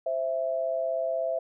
sine tone pair together, 524 / 660.2 Hz, C5 / E5, +2 / +2 cents, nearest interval major third, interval 400 cents, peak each -31 / -27 dBFS, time 0.06-1.39 s, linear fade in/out 5 ms, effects none

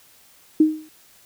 sine tone with exponential decay, 311.1 Hz, D#4, in tune, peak -8 dBFS, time 0.6-0.89 s, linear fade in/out 5 ms, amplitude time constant 62 ms, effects white hiss -53 dBFS RMS until 1.25 s

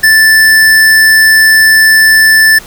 square tone, 1760 Hz, A6, in tune, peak -3 dBFS, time 0.03-2.59 s, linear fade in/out 10 ms, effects pink hiss -31 dBFS RMS until 2.66 s

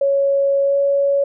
sine tone with pitch glide, 555 to 559.8 Hz, C#5 to C#5, +2 to +17 cents, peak -13 dBFS, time 0.01-1.24 s, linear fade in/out 5 ms, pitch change +15 cents, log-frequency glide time 0.63-0.77 s, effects none

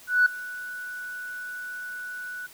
sine tone with ADSR envelope, 1480 Hz, F#6, in tune, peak -13 dBFS, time 0.07-2.47 s, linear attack 190 ms, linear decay 4 ms, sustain -20 dB, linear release 13 ms, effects tanh soft clip ceiling -11 dBFS + white hiss -50 dBFS RMS until 2.53 s

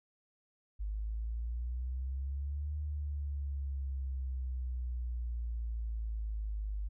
sine exponential two-way sweep, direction up then down, 50.7 to 75 to 50.7 Hz, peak -34 dBFS, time 0.79-6.89 s, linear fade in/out 20 ms, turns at 2.76 s, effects none

